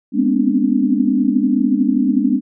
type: tone cluster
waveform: sine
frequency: 205.6 / 241.7 / 255.3 / 266.5 / 294.7 Hz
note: G#3 / B3 / C4 / C4 / D4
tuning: -17 / -37 / -42 / +32 / +6 cents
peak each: -19 dBFS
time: 0.12-2.41 s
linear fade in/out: 50 ms
effects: none